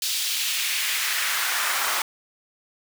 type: noise with high-pass filter sweep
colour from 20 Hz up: pink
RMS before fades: -25 dBFS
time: 0.02-2.02 s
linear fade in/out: 2 ms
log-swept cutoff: 3900 to 980 Hz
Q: 1.5
effects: none